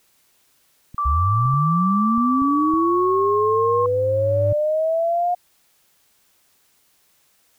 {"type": "clicks", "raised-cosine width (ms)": 5, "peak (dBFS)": -25, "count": 6, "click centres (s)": [0.945, 1.456, 1.54, 2.18, 2.42, 2.738]}
{"type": "tone with pitch glide", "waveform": "sine", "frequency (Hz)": [1167, 1070.1], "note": ["D6", "C6"], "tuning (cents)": [-11, 39], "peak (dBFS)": -19, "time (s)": [0.98, 3.86], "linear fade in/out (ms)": 2, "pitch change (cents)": -150, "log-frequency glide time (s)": [2.25, 3.41]}
{"type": "linear sweep", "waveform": "sine", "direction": "up", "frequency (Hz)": [63.6, 716], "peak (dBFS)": -17, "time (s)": [1.05, 5.35], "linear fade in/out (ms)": 10}
{"type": "tone with exponential growth", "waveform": "triangle", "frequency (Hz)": 102.1, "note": "G#2", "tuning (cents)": -29, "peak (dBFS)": -16, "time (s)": [2.23, 4.53], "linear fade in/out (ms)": 5, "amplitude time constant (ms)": 500}
{"effects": ["white hiss -61 dBFS RMS until 7.58 s"]}